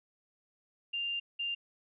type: tone bursts at uneven times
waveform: sine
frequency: 2794 Hz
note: F7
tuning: in tune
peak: -32 dBFS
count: 2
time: 0.93-1.2 / 1.39-1.55 s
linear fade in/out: 10 ms
effects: none